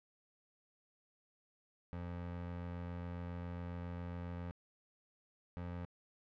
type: tone pair in turn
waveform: 25% pulse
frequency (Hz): 87.31 / 87.65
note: F2 / F2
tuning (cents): 0 / +7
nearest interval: unison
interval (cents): 7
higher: second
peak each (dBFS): -38 / -38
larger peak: neither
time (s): 1.93-4.51 / 5.57-5.85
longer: first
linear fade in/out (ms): 0
effects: low-pass 2000 Hz 12 dB/octave